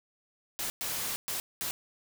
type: noise bursts at uneven times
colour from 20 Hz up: white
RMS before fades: -34 dBFS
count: 4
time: 0.59-0.7 / 0.81-1.16 / 1.28-1.4 / 1.61-1.71 s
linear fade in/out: 0 ms
effects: none